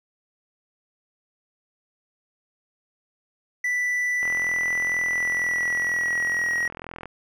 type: tone with pitch glide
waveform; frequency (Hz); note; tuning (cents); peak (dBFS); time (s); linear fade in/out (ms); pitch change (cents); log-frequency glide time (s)
triangle; 1975.5 to 1900.5; B6 to A#6; 0 to +33; -20; 3.64-6.68; 5; -67; 5.05-6.51
type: click train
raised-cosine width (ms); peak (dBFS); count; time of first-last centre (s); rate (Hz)
0.5; -21; 120; 4.23-7.057; 42.1
effects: none